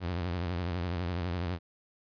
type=tone with vibrato; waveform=sawtooth; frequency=87.9 Hz; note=F2; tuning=12 cents sharp; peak=-27 dBFS; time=0-1.59 s; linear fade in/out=50 ms; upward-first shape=triangle; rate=12 Hz; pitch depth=140 cents each way; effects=resampled to 11025 Hz